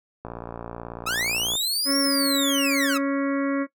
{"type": "click train", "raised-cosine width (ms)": 1, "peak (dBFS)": -20, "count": 77, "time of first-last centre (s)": [0.25, 1.554], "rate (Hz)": 58.3}
{"type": "linear two-way sweep", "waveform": "sawtooth", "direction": "up then down", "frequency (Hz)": [1223, 5580, 1223], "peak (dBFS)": -20, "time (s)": [1.06, 2.98], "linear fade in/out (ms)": 10, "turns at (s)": 1.98}
{"type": "harmonic tone", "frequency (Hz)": 277.2, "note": "C#4", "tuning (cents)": 0, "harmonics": [1, 2, 4, 5, 6, 7, 8], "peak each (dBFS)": [-22, -28, -34, -36, -38, -39, -40], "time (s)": [1.85, 3.67], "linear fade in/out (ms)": 50}
{"effects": ["noise-tail reverb RT60 0.1 s tail -17 dB re dry"]}